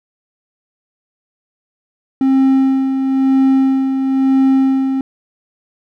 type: tone with tremolo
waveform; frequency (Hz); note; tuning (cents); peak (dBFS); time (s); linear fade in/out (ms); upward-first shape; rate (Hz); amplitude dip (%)
triangle; 266.7; C4; +33; -6; 2.21-5.01; 2; sine; 1; 50
effects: none